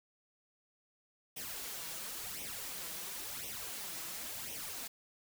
white noise with flanger, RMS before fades -43 dBFS, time 1.36-4.88 s, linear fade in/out 10 ms, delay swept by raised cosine 0.33 to 6.23 ms, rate 0.95 Hz, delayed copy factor +0.7, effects none

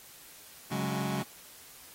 sawtooth chord, C# suspended fourth, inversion none, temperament just, 138.59 / 184.79 / 207.9 Hz, C#3 / F#3 / G#3, 0 / -2 / +2 cents, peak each -31 dBFS, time 0.71-1.23 s, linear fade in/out 10 ms, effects white hiss -52 dBFS RMS until 1.94 s + AAC 48 kbps

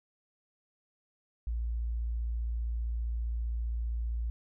sine tone, 57.6 Hz, A#1, 20 cents flat, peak -30 dBFS, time 1.47-4.3 s, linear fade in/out 0 ms, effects none

